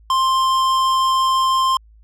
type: tone with tanh clipping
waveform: sine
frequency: 1051 Hz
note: C6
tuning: 7 cents sharp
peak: -16 dBFS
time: 0.1-1.77 s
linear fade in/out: 2 ms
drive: 15 dB
effects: added 54 Hz sine -45 dBFS peak until 2.03 s